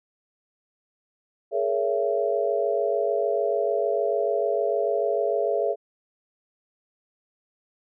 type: chord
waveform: sine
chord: A# half-diminished seventh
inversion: third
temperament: just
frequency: 419.5 / 466.2 / 559.4 / 671.3 Hz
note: G#4 / A#4 / C#5 / E5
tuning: +17 / 0 / +16 / +31 cents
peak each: -26 / -29 / -27 / -26 dBFS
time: 1.51-5.76 s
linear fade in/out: 50 ms
effects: none

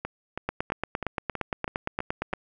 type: two click trains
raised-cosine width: 0.5 ms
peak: -12 / -16 dBFS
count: 17 / 8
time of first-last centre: 0.49-2.335 / 0.05-2.33 s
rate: 8.67 / 3.07 Hz
effects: none

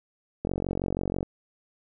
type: click train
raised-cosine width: 2 ms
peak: -15 dBFS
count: 37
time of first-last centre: 0.45-1.229 s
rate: 46.2 Hz
effects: none

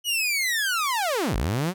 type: linear two-way sweep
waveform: sawtooth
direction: down then up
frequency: 2960 to 42.39 to 195.1 Hz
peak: -19 dBFS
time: 0.04-1.74 s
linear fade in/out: 50 ms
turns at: 1.36 s
effects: none

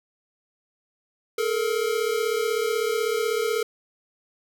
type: tone pair together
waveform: square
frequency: 428.2 / 464.3 Hz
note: A4 / A#4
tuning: -47 / -7 cents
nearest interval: minor second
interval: 140 cents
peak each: -26 dBFS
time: 1.38-3.63 s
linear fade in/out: 5 ms
effects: none

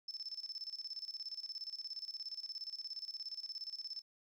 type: tone with tremolo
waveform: sine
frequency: 5274 Hz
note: E8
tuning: in tune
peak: -40 dBFS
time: 0.08-4.02 s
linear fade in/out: 5 ms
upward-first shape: square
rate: 17 Hz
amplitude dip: 80%
effects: 13-bit

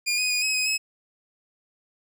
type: tone with pitch steps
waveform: 20% pulse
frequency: 2419 / 2498 / 2460 / 2553 / 2515 / 2572 Hz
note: D#7 / D#7 / D#7 / D#7 / D#7 / E7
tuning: -49 / +6 / -20 / +44 / +18 / -43 cents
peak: -17 dBFS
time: 0.06-0.78 s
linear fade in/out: 20 ms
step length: 120 ms
effects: none

